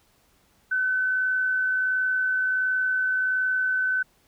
sine tone with amplitude modulation, 1515 Hz, F#6, 40 cents sharp, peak -20 dBFS, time 0.71-4.03 s, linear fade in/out 10 ms, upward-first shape sine, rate 61.4 Hz, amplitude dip 25%, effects pink hiss -63 dBFS RMS until 4.27 s

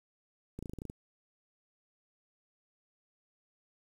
clicks, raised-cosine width 3 ms, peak -28 dBFS, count 9, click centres 0.59 / 0.626 / 0.658 / 0.696 / 0.735 / 0.787 / 0.819 / 0.853 / 0.899 s, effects 9-bit

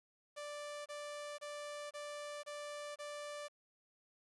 sawtooth tone bursts, 587.3 Hz, D5, in tune, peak -40 dBFS, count 6, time 0.36-3.485 s, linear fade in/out 20 ms, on 500 ms, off 25 ms, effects resampled to 24000 Hz + 11-bit

